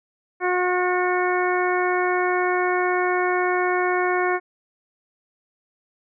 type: harmonic tone with a mistuned harmonic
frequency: 361.6 Hz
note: F#4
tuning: 40 cents flat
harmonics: 1 / 2 / 3 / 4 / 5 / 6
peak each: -22 / -25 / -27 / -28 / -29 / -30 dBFS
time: 0.4-4.4 s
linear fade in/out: 50 ms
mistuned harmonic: 6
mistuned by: +30 cents
effects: none